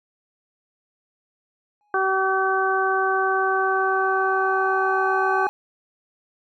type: tone with exponential growth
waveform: triangle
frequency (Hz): 832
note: G#5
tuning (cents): +3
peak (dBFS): -23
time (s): 1.81-5.49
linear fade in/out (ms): 0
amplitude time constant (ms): 800
type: harmonic tone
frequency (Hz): 382.2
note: G4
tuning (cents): -44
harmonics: 1 / 2 / 3 / 4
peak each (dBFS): -24 / -24 / -24 / -24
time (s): 1.94-5.47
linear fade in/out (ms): 2
effects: none